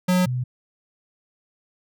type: tone pair in turn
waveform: square / sine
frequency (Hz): 181.8 / 125.38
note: F#3 / B2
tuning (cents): -30 / +27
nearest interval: tritone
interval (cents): 643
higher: first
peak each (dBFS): -17 / -22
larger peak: first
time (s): 0.08-0.26 / 0.26-0.44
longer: neither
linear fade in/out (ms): 10
effects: none